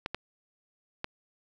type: clicks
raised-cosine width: 0.3 ms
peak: -16 dBFS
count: 3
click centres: 0.061 / 0.146 / 1.044 s
effects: none